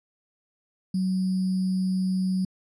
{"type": "tone with sample-and-hold", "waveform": "sine", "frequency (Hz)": 186.9, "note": "F#3", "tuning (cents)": 18, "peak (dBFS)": -22, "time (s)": [0.94, 2.45], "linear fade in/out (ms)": 5, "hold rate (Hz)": 4900, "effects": ["resampled to 22050 Hz"]}